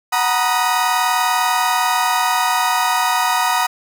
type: chord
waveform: 35% pulse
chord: B major seventh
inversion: second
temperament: equal with one note detuned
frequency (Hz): 740 / 932.3 / 972.5 / 1244.5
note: F#5 / A#5 / B5 / D#6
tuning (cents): 0 / 0 / -27 / 0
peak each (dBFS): -19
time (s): 0.12-3.67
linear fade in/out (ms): 10
effects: none